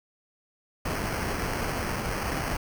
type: noise with sample-and-hold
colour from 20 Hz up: pink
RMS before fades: -30 dBFS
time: 0.85-2.57 s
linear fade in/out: 5 ms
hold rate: 3675 Hz
effects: none